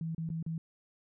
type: tone with dropouts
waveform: sine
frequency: 162.9 Hz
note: E3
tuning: 20 cents flat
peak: -33 dBFS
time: 0.01-0.58 s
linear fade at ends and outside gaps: 2 ms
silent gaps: 0.148-0.18 / 0.291-0.301 / 0.427-0.463 s
effects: none